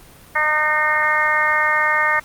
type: harmonic tone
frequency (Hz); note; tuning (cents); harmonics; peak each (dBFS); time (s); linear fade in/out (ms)
305.2; D#4; -33; 2 / 3 / 4 / 5 / 6 / 7; -27 / -23 / -21 / -25 / -18 / -22; 0.35-2.2; 10
effects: pink hiss -45 dBFS RMS until 2.24 s + Opus 32 kbps